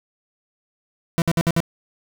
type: tone bursts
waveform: 40% pulse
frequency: 167.4 Hz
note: E3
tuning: 27 cents sharp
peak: -15 dBFS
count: 5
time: 1.18-1.603 s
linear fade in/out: 0 ms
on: 39 ms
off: 57 ms
effects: none